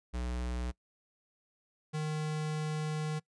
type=tone pair in turn; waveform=square; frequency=61.1 / 153.96 Hz; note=B1 / D#3; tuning=-18 / -18 cents; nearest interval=octave + major third; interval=1600 cents; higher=second; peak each=-34 / -33 dBFS; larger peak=second; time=0.13-0.72 / 1.93-3.2 s; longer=second; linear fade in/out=20 ms; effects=noise-tail reverb RT60 0.1 s tail -23 dB re dry + resampled to 22050 Hz